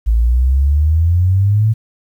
sine exponential sweep, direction up, 54 to 112.9 Hz, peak -9 dBFS, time 0.06-1.74 s, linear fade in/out 20 ms, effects 8-bit

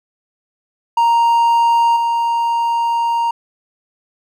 triangle tone with level steps, 932.3 Hz, A#5, in tune, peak -8 / -12 dBFS, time 0.97-3.31 s, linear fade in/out 5 ms, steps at 1.96 s, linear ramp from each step 5 ms, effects none

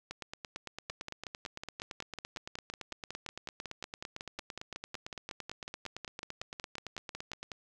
two click trains, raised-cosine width 0.2 ms, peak -23 / -23 dBFS, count 37 / 66, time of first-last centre 0.9-7.518 / 0.11-7.43 s, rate 5.44 / 8.88 Hz, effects none

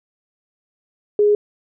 sine tone, 415.3 Hz, G#4, in tune, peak -11 dBFS, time 1.19-1.35 s, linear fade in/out 2 ms, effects none

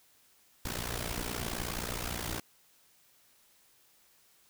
pink noise with amplitude modulation, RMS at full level -33 dBFS, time 0.65-2.4 s, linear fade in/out 5 ms, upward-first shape sine, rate 59.1 Hz, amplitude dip 80%, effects white hiss -65 dBFS RMS until 4.49 s

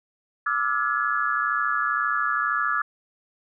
sine tone cluster, 1180 / 1313 / 1415 / 1692 Hz, D6 / E6 / F6 / G#6, +8 / -7 / +22 / +32 cents, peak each -27 dBFS, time 0.46-2.82 s, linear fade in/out 5 ms, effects none

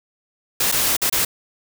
white noise with dropouts, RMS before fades -19 dBFS, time 0.6-1.25 s, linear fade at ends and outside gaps 5 ms, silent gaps 0.717-0.722 / 0.967-1.017 / 1.098-1.124 s, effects none

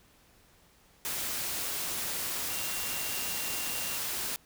sine tone in noise, 2768 Hz, F7, 16 cents flat, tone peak -42 dBFS, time 2.5-3.97 s, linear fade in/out 0 ms, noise white, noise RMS -34 dBFS, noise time 1.05-4.36 s, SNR -11 dB, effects pink hiss -62 dBFS RMS until 4.45 s

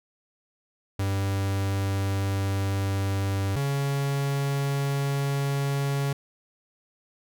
45% pulse tone pair in turn, 98 / 139.59 Hz, G2 / C#3, 0 / +12 cents, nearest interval tritone, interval 612 cents, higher second, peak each -24 dBFS, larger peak neither, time 0.99-3.56 / 3.56-6.13 s, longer neither, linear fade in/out 5 ms, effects none

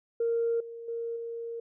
sine tone with level steps, 463.9 Hz, A#4, 8 cents flat, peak -24 / -39 / -31 / -34 dBFS, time 0.2-1.6 s, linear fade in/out 5 ms, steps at 0.6 / 0.88 / 1.16 s, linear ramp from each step 5 ms, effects tanh soft clip ceiling -20 dBFS

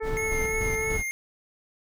harmonic tone, 440 Hz, A4, in tune, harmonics 1 / 2 / 3 / 4 / 5, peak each -29 / -39 / -42 / -42 / -43 dBFS, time 0-0.98 s, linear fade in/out 20 ms
brown noise with tremolo, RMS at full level -30 dBFS, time 0.02-1.04 s, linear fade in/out 50 ms, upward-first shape square, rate 3.4 Hz, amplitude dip 50%
square tone with vibrato, 2153 Hz, C7, 49 cents sharp, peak -29 dBFS, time 0.17-1.11 s, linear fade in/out 0 ms, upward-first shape triangle, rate 3.1 Hz, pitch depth 36 cents each way
effects none

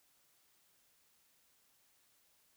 silence, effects white hiss -72 dBFS RMS until 2.56 s

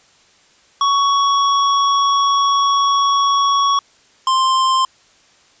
square tone pair in turn, 1118 / 1048.3 Hz, C#6 / C6, +14 / +3 cents, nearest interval minor second, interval 111 cents, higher first, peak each -13 dBFS, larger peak neither, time 0.81-3.79 / 4.27-4.85 s, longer first, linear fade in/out 2 ms, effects white hiss -52 dBFS RMS until 5.6 s + resampled to 16000 Hz

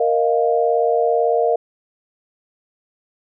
sine chord, Bb suspended fourth, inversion none, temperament equal with one note detuned, 466.2 / 620.5 / 698.5 Hz, Bb4 / Eb5 / F5, 0 / -5 / 0 cents, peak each -17 / -20 / -19 dBFS, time 0-1.56 s, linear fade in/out 5 ms, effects none

